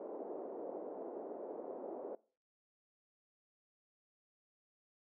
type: band-pass noise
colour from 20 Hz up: pink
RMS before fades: -45 dBFS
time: 0-2.15 s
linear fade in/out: 2 ms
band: 340 to 630 Hz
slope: 24 dB/octave
effects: noise-tail reverb RT60 0.4 s tail -21 dB re dry + high-pass 200 Hz 12 dB/octave

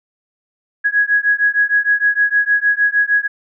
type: beating tone pair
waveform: sine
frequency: 1661.2 / 1667.7 Hz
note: G#6 / G#6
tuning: 0 / +7 cents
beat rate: 6.5 Hz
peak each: -15 dBFS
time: 0.84-3.28 s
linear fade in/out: 20 ms
effects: none

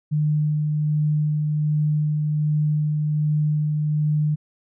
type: tone with tremolo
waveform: sine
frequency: 151.1 Hz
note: D3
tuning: 50 cents sharp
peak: -17 dBFS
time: 0.11-4.36 s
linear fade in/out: 20 ms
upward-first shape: sine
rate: 1.3 Hz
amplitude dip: 25%
effects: none

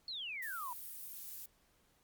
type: exponential sweep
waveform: sine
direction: down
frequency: 4407 to 932 Hz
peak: -40 dBFS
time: 0.08-0.73 s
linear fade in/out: 2 ms
type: noise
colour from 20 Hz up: violet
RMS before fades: -47 dBFS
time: 0.42-1.46 s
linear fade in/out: 5 ms
effects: pink hiss -72 dBFS RMS until 2.03 s + Opus 48 kbps

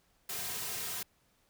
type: noise with comb filter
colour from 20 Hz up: white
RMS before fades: -38 dBFS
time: 0.29-1.03 s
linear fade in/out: 5 ms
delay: 3.5 ms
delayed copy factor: -0.65
effects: pink hiss -71 dBFS RMS until 1.49 s

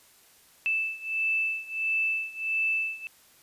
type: beating tone pair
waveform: sine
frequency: 2637 / 2638.5 Hz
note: E7 / E7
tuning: 0 / +1 cents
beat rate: 1.5 Hz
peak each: -28 / -30 dBFS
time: 0.66-3.07 s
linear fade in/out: 0 ms
effects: white hiss -58 dBFS RMS until 3.42 s + resampled to 32000 Hz

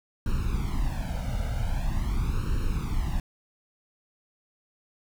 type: noise with flanger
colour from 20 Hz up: brown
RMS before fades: -27 dBFS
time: 0.26-3.2 s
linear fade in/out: 2 ms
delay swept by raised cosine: 0.72 to 1.39 ms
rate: 0.44 Hz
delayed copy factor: +1
effects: none

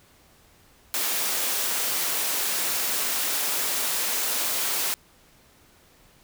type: high-pass noise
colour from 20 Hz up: white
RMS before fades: -26 dBFS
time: 0.94-4.94 s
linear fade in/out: 0 ms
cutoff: 280 Hz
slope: 12 dB/octave
effects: pink hiss -57 dBFS RMS until 6.23 s

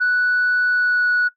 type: tone with pitch glide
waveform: sine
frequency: 1480 to 1468.9 Hz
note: F#6 to F#6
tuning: 0 to -13 cents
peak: -13 dBFS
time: 0-1.29 s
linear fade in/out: 20 ms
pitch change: -13 cents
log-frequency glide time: 0.64-1.09 s
effects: noise-tail reverb RT60 0.1 s tail -17 dB re dry + tanh soft clip ceiling -12 dBFS

